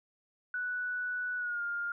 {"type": "tone with pitch glide", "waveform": "sine", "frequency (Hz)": [1480, 1408.3], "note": ["F#6", "F6"], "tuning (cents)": [0, 14], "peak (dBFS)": -32, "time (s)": [0.54, 1.92], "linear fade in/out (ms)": 2, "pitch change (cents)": -86, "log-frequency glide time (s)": [1.37, 1.62], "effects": []}